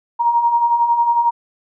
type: beating tone pair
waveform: sine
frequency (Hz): 932.3 / 943.3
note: A#5 / A#5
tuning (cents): 0 / +20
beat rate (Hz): 11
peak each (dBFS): -21 / -13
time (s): 0.19-1.31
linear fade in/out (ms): 20
effects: none